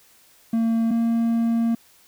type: tone pair in turn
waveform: triangle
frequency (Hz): 227.6 / 230.5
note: A#3 / A#3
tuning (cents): -41 / -19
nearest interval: unison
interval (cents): 22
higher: second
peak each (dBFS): -16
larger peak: neither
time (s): 0.53-0.91 / 0.91-1.75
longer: second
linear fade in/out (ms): 5
effects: white hiss -55 dBFS RMS until 2.07 s